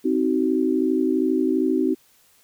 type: chord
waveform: sine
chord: C diminished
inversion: none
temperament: just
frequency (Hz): 261.6 / 314 / 376.7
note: C4 / Eb4 / Gb4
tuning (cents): 0 / +16 / +31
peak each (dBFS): -22 / -22 / -23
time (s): 0.04-1.95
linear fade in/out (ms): 20
effects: white hiss -58 dBFS RMS until 2.43 s